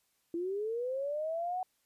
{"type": "linear sweep", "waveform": "sine", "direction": "up", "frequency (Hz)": [330.6, 751], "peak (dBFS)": -32, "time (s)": [0.34, 1.63], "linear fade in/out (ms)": 2, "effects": ["white hiss -75 dBFS RMS until 1.85 s", "resampled to 32000 Hz"]}